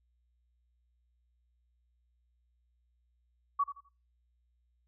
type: tone with echo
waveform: sine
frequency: 1130 Hz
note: C#6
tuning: 33 cents sharp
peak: -25 dBFS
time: 3.59-3.64 s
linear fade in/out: 10 ms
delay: 84 ms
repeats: 3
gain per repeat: -12 dB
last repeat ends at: 3.892 s
effects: noise-tail reverb RT60 0.4 s tail -24 dB re dry + added 60 Hz sine -70 dBFS peak until 4.87 s